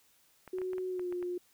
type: clicks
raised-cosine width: 0.5 ms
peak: -33 dBFS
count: 8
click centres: 0.477 / 0.585 / 0.617 / 0.733 / 0.782 / 0.995 / 1.125 / 1.227 s
type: tone with pitch glide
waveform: sine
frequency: 370 to 356.2 Hz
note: F#4 to F4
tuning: 0 to +34 cents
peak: -33 dBFS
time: 0.53-1.38 s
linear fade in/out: 5 ms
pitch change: -66 cents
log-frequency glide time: 0.89-1.09 s
effects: white hiss -67 dBFS RMS until 1.53 s